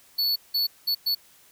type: tone bursts at uneven times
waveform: square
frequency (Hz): 4435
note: C#8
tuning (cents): 0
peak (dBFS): -22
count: 4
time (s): 0.18-0.36 / 0.54-0.67 / 0.87-0.95 / 1.06-1.15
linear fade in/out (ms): 10
effects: white hiss -56 dBFS RMS until 1.51 s